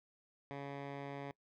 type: tone with low-pass filter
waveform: 10% pulse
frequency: 140.4 Hz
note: C#3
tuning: 22 cents sharp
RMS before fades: -45 dBFS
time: 0.51-1.31 s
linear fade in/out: 0 ms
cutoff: 2400 Hz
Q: 0.87
effects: noise-tail reverb RT60 0.1 s tail -23 dB re dry